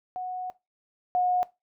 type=tone pair in turn; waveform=sine; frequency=735 / 724.5 Hz; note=F#5 / F#5; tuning=-12 / -37 cents; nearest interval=unison; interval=25 cents; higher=first; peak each=-30 / -21 dBFS; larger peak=second; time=0.16-0.5 / 1.15-1.43 s; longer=first; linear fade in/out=0 ms; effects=noise-tail reverb RT60 0.2 s tail -18 dB re dry